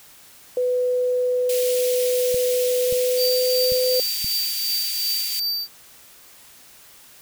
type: tone with pitch glide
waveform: sine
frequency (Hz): 498.5 to 505.8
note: B4 to B4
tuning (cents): +16 to +41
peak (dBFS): -18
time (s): 0.57-4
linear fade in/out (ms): 2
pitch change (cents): +25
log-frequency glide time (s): 2.82-3.72
type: high-pass noise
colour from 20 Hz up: white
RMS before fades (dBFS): -29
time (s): 1.49-5.4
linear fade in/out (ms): 5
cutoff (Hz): 2300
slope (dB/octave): 24
type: clicks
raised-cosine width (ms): 5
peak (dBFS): -23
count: 4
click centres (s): 2.344 / 2.925 / 3.721 / 4.245
type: tone with tremolo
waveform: square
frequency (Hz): 4641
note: D8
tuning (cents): -21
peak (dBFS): -21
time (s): 3.16-5.68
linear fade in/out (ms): 50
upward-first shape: triangle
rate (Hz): 2.7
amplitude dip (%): 55
effects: white hiss -48 dBFS RMS until 7.21 s